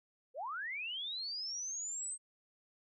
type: linear sweep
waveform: sine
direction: up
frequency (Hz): 454.5 to 8372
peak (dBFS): -38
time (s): 0.34-2.18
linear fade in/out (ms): 50
effects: none